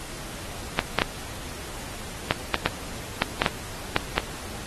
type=clicks; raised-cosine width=0.3 ms; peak=-3 dBFS; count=11; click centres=0.791 / 0.987 / 1.019 / 2.309 / 2.543 / 2.66 / 3.221 / 3.419 / 3.462 / 3.964 / 4.18 s; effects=pink hiss -38 dBFS RMS until 4.66 s + AAC 32 kbps